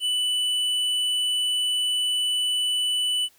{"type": "tone with hard clipping", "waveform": "triangle", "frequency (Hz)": 2980, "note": "F#7", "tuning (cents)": 12, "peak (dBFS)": -23, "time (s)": [0, 3.29], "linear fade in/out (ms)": 50, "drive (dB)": 10, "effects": ["white hiss -59 dBFS RMS until 3.38 s"]}